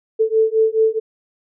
sine beating tone pair, 439.7 / 444.4 Hz, A4 / A4, -1 / +17 cents, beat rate 4.7 Hz, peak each -16 dBFS, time 0.19-1 s, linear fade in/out 20 ms, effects none

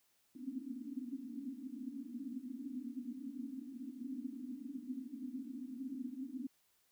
pink band-pass noise, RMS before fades -45 dBFS, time 0.35-6.47 s, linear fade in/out 5 ms, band 240 to 280 Hz, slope 96 dB/octave, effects white hiss -75 dBFS RMS until 6.91 s

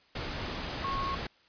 sine tone in noise, 1094 Hz, C#6, 23 cents flat, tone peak -31 dBFS, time 0.84-1.15 s, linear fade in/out 5 ms, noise pink, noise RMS -36 dBFS, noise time 0.15-1.27 s, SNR +2 dB, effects white hiss -63 dBFS RMS until 1.48 s + resampled to 11025 Hz

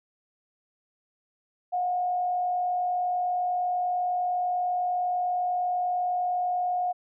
sine tone with frequency modulation, 721 Hz, F#5, 45 cents flat, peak -24 dBFS, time 1.72-6.93 s, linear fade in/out 20 ms, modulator 48.5 Hz, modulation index 0.26, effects none

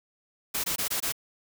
white noise bursts, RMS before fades -29 dBFS, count 5, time 0.54-1.124 s, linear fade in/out 10 ms, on 100 ms, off 21 ms, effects none

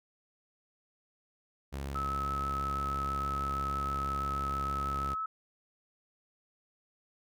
sawtooth tone, 69 Hz, C#2, 7 cents flat, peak -32 dBFS, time 1.72-5.15 s, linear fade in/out 20 ms
sine tone with vibrato, 1293 Hz, E6, 34 cents flat, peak -32 dBFS, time 1.95-5.26 s, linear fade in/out 5 ms, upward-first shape sine, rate 6.2 Hz, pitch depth 13 cents each way
effects none

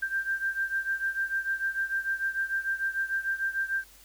sine beating tone pair, 1577 / 1583.7 Hz, G6 / G6, +10 / +17 cents, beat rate 6.7 Hz, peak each -29 / -32 dBFS, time 0.02-3.84 s, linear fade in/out 10 ms, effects added 50 Hz sine -59 dBFS peak until 4.04 s + white hiss -55 dBFS RMS until 4.04 s

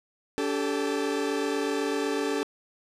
40% pulse chord, D suspended fourth, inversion none, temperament equal with one note detuned, 286.6 / 392 / 440 Hz, D4 / G4 / A4, -42 / 0 / 0 cents, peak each -29 / -31 / -29 dBFS, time 0.38-2.43 s, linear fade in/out 0 ms, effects low-pass 9000 Hz 12 dB/octave

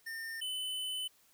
square tone pair in turn, 1813 / 3019 Hz, A#6 / F#7, -49 / +34 cents, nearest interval major sixth, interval 883 cents, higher second, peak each -40 / -36 dBFS, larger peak second, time 0.06-0.41 / 0.41-1.08 s, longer second, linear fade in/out 10 ms, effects white hiss -67 dBFS RMS until 1.33 s

